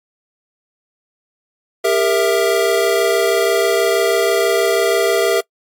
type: chord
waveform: square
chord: E diminished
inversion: first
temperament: equal with one note detuned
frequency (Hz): 400 / 466.2 / 659.3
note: G4 / Bb4 / E5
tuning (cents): +35 / 0 / 0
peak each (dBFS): -18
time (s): 1.84-5.41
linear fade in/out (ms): 10
effects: noise-tail reverb RT60 0.1 s tail -25 dB re dry + AAC 64 kbps